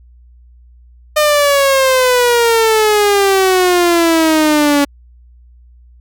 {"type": "exponential sweep", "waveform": "sawtooth", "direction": "down", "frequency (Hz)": [610, 282.8], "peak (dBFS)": -5, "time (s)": [1.16, 4.85], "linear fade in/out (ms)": 10, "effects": ["added 60 Hz sine -40 dBFS peak until 6 s"]}